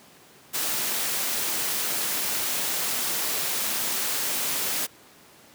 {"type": "noise", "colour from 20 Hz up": "white", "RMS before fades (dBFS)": -27, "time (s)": [0.53, 4.87], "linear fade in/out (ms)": 20, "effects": ["pink hiss -52 dBFS RMS until 5.54 s", "high-pass 150 Hz 12 dB/octave"]}